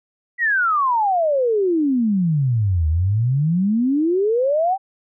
sine exponential two-way sweep, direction down then up, 1975.5 to 76 to 797 Hz, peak -15 dBFS, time 0.38-4.78 s, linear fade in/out 50 ms, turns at 2.88 s, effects none

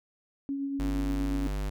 sine tone with tremolo, 277.2 Hz, C#4, in tune, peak -28 dBFS, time 0.49-1.47 s, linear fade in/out 0 ms, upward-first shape triangle, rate 8.5 Hz, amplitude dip 35%
square tone, 49.83 Hz, G1, 29 cents sharp, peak -30 dBFS, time 0.79-1.7 s, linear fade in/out 10 ms
effects none

